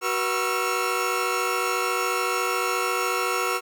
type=tone cluster; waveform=30% pulse; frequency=374.1 / 483.2 / 1098 / 1317 / 1371 Hz; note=F#4 / B4 / C#6 / E6 / F6; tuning=+19 / -38 / -17 / -2 / -32 cents; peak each=-27 dBFS; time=0.01-3.61 s; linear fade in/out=50 ms; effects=none